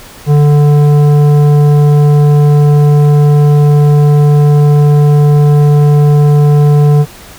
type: tone with tanh clipping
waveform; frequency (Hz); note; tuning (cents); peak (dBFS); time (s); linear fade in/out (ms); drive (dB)
sine; 146.83; D3; 0; -5; 0.26-7.06; 50; 12
effects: pink hiss -33 dBFS RMS until 7.38 s